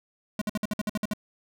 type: tone bursts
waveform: square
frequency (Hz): 210.7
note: G#3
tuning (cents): +25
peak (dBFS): -26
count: 10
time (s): 0.39-1.135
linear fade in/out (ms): 2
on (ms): 25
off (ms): 55
effects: none